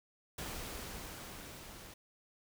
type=noise with level ramp; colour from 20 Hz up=pink; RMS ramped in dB=-42 to -52 dBFS; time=0.38-1.94 s; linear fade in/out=5 ms; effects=none